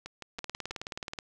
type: two click trains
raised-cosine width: 0.2 ms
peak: -19 / -23 dBFS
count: 16 / 5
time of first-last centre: 0.39-1.188 / 0.06-0.711 s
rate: 18.8 / 6.14 Hz
effects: none